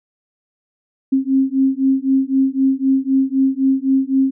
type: beating tone pair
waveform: sine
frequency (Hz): 265.5 / 269.4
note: C4 / C#4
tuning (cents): +25 / -49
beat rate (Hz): 3.9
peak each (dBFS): -16 / -16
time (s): 1.12-4.31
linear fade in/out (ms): 10
effects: none